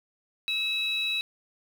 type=tone pair together; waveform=sine; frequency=2594 / 3887 Hz; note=E7 / B7; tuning=-28 / -28 cents; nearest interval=perfect fifth; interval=700 cents; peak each=-28 / -27 dBFS; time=0.48-1.21 s; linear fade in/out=0 ms; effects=tanh soft clip ceiling -20 dBFS + 8-bit